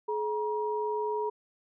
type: tone pair together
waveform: sine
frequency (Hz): 425.1 / 952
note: G#4 / A#5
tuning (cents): +40 / +36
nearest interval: octave + major second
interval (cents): 1396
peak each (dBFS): -30 / -32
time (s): 0.08-1.3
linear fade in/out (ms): 10
effects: none